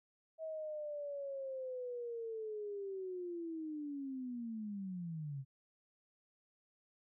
sine linear sweep, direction down, 645 to 130.81 Hz, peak -40 dBFS, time 0.38-5.45 s, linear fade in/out 50 ms, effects none

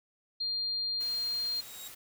sine tone, 4200 Hz, C8, 6 cents sharp, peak -30 dBFS, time 0.4-1.61 s, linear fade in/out 10 ms
white noise, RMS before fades -48 dBFS, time 1-1.95 s, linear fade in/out 10 ms
15% pulse tone with exponential growth, 3797 Hz, A#7, 31 cents sharp, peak -34 dBFS, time 1.05-1.88 s, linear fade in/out 5 ms, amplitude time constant 180 ms
effects none

